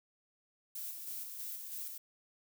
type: noise with tremolo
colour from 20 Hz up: violet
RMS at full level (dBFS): -42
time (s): 0.75-1.98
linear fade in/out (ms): 5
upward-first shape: square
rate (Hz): 3.1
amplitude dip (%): 35
effects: none